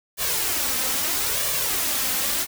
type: noise with flanger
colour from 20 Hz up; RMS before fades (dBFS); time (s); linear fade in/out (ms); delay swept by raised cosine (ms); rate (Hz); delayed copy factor
white; -24; 0.17-2.47; 50; 1.7 to 3.9; 0.77; +0.55
effects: none